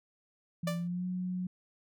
sine tone with pitch glide, 170 to 182.2 Hz, F3 to F#3, -46 to -26 cents, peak -32 dBFS, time 0.63-1.47 s, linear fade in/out 5 ms, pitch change +120 cents, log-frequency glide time 0.74-1.06 s
sawtooth tone with exponential decay, 588 Hz, D5, 2 cents sharp, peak -27 dBFS, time 0.67-0.88 s, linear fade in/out 5 ms, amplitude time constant 45 ms
effects none

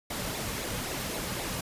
pink noise with flanger, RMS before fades -34 dBFS, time 0.1-1.61 s, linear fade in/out 5 ms, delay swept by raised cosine 0.64 to 3.04 ms, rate 3.8 Hz, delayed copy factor -0.5, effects resampled to 32000 Hz

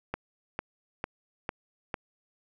click train, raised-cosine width 0.5 ms, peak -16 dBFS, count 5, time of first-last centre 0.14-1.942 s, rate 2.22 Hz, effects none

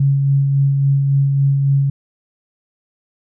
sine tone with tremolo, 138.59 Hz, C#3, in tune, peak -10 dBFS, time 0-1.9 s, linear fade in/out 5 ms, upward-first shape sine, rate 3.6 Hz, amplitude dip 30%, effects none

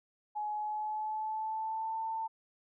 sine tone with pitch glide, 843 to 892.6 Hz, G#5 to A5, +26 to +25 cents, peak -33 dBFS, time 0.35-2.28 s, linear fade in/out 20 ms, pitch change +99 cents, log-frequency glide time 0.52-1.99 s, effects none

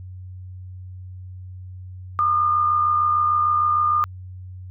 sine tone with amplitude modulation, 1212 Hz, D#6, 46 cents flat, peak -14 dBFS, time 2.19-4.04 s, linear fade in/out 0 ms, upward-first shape sine, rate 66.6 Hz, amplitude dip 45%, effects added 92 Hz sine -34 dBFS peak until 4.7 s

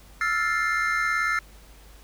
triangle chord, F major seventh, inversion third, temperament equal with one note detuned, 1318.5 / 1396.9 / 1760 / 2106 Hz, E6 / F6 / A6 / C7, 0 / 0 / 0 / +11 cents, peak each -26 dBFS, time 0.21-1.39 s, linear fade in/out 2 ms, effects added 50 Hz sine -48 dBFS peak until 2.03 s + pink hiss -53 dBFS RMS until 2.03 s

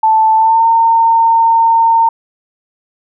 sine tone with pitch glide, 880 to 912.6 Hz, A5 to A#5, 0 to -37 cents, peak -6 dBFS, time 0.03-2.09 s, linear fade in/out 5 ms, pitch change +63 cents, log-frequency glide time 0.35-0.65 s, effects none

